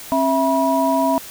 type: tone cluster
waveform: sine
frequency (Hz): 269.2 / 658 / 968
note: C4 / E5 / B5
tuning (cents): +49 / -3 / -35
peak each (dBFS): -19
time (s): 0.12-1.18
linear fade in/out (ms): 0
effects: white hiss -36 dBFS RMS until 1.3 s